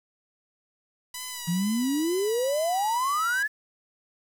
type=tone with vibrato; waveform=5% pulse; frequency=987.8 Hz; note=B5; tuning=in tune; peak=-22 dBFS; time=1.14-3.43 s; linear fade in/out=5 ms; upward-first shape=sine; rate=2.2 Hz; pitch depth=42 cents each way
type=exponential sweep; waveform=sine; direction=up; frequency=164.81 to 1760 Hz; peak=-23 dBFS; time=1.47-3.48 s; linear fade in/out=20 ms
effects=8-bit